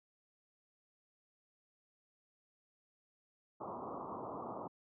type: low-pass noise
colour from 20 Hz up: white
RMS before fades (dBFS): -44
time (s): 3.6-4.68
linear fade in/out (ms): 10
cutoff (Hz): 1200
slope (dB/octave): 96
effects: high-pass 150 Hz 12 dB/octave